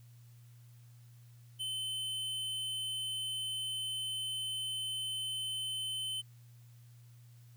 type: tone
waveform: square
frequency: 3060 Hz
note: G7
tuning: 42 cents flat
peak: -36 dBFS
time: 1.59-6.22 s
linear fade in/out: 20 ms
effects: added 119 Hz sine -54 dBFS peak until 7.56 s + white hiss -69 dBFS RMS until 7.56 s